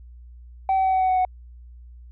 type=tone with pitch steps; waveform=sine; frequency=768 / 763.1 / 758.3 / 753.5 / 748.7 / 744 / 739.3 Hz; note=G5 / G5 / F#5 / F#5 / F#5 / F#5 / F#5; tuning=-36 / -47 / +42 / +31 / +20 / +9 / -2 cents; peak=-15 dBFS; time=0.69-1.25 s; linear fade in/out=2 ms; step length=80 ms; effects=tanh soft clip ceiling -16 dBFS + added 60 Hz sine -41 dBFS peak until 2.11 s